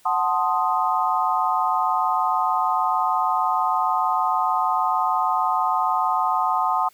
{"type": "chord", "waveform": "sine", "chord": "F# diminished seventh", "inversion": "none", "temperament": "equal", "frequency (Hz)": [740, 880, 1046.5, 1244.5], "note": ["F#5", "A5", "C6", "Eb6"], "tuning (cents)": [0, 0, 0, 0], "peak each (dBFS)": -24, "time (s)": [0.05, 6.89], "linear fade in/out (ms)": 10, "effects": ["white hiss -56 dBFS RMS until 6.93 s"]}